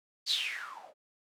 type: noise with low-pass filter sweep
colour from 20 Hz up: violet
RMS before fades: -35 dBFS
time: 0.26-0.94 s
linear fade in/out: 50 ms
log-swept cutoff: 4700 to 540 Hz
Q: 9.4
effects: none